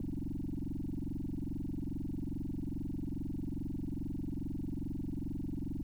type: tone with frequency modulation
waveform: sine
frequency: 140 Hz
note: C#3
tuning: 18 cents sharp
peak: -34 dBFS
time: 0-5.83 s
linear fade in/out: 2 ms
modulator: 22.4 Hz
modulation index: 7.7
effects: tanh soft clip ceiling -30 dBFS + 11-bit